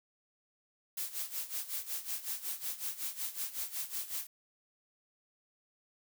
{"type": "noise with tremolo", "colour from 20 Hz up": "blue", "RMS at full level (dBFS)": -36, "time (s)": [0.97, 4.27], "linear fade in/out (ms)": 5, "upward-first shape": "sine", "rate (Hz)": 5.4, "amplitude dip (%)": 80, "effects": []}